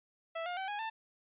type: tone with pitch steps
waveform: sawtooth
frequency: 659.3 / 710.7 / 766.1 / 825.9 / 890.3 Hz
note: E5 / F5 / G5 / G#5 / A5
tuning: 0 / +30 / -40 / -10 / +20 cents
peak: -32 dBFS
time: 0.35-0.9 s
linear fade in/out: 10 ms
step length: 110 ms
effects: resampled to 8000 Hz